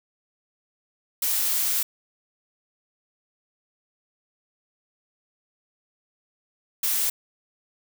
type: noise bursts at uneven times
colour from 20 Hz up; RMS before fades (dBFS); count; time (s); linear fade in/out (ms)
blue; -24; 2; 1.22-1.83 / 6.83-7.1; 5
effects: none